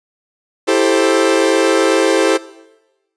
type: chord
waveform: 40% pulse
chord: A minor seventh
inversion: second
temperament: equal with one note detuned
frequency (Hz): 329.6 / 392 / 440 / 528.7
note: E4 / G4 / A4 / C5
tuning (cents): 0 / 0 / 0 / +18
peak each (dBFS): -16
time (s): 0.67-2.38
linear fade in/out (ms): 20
effects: noise-tail reverb RT60 1.0 s tail -18 dB re dry + resampled to 22050 Hz